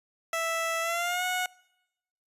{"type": "tone with pitch glide", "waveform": "15% pulse", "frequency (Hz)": [659.3, 731.5], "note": ["E5", "F#5"], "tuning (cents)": [0, -20], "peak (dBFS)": -21, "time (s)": [0.33, 1.46], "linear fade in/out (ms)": 2, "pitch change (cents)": 180, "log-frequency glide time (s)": [0.81, 1.24], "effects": ["noise-tail reverb RT60 0.9 s tail -24 dB re dry", "resampled to 32000 Hz"]}